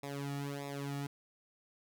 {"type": "tone with flanger", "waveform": "sawtooth", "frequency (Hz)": 141.1, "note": "C#3", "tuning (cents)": 31, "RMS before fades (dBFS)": -40, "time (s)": [0.03, 1.07], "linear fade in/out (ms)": 5, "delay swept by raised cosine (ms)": [0.66, 1.96], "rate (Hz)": 1.6, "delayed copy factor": -1, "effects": []}